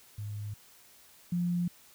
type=tone pair in turn; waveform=sine; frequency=104.2 / 175.24 Hz; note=G#2 / F3; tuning=+6 / +6 cents; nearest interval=major sixth; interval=900 cents; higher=second; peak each=-35 / -27 dBFS; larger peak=second; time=0.18-0.54 / 1.32-1.68 s; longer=neither; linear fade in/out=5 ms; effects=white hiss -58 dBFS RMS until 1.94 s